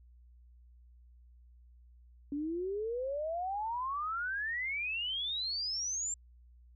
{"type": "exponential sweep", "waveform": "sine", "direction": "up", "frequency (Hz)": [280.4, 7459], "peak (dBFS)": -33, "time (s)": [2.32, 6.14], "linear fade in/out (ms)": 2, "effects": ["added 60 Hz sine -56 dBFS peak until 6.75 s"]}